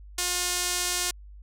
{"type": "tone with band-pass filter", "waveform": "sawtooth", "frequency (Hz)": 357.2, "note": "F4", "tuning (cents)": 39, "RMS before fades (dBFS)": -28, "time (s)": [0.18, 1.11], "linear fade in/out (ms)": 5, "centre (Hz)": 7600, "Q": 0.98, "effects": ["added 50 Hz sine -43 dBFS peak until 1.42 s"]}